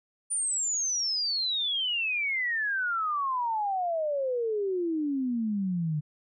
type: exponential sweep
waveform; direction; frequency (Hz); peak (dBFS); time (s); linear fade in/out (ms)
sine; down; 9397 to 146.83; -26; 0.3-6.01; 20
effects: none